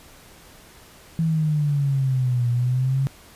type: exponential two-way sweep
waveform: sine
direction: down then up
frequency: 164.81 to 119.7 to 137.1 Hz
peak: -18 dBFS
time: 1.19-3.07 s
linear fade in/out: 0 ms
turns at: 2.49 s
effects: pink hiss -48 dBFS RMS until 3.35 s + resampled to 32000 Hz